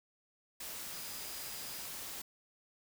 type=tone in noise; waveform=sine; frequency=4923 Hz; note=D#8; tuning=19 cents flat; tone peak=-52 dBFS; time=0.93-1.86 s; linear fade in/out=5 ms; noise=white; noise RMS=-44 dBFS; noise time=0.6-2.22 s; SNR=-11 dB; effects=none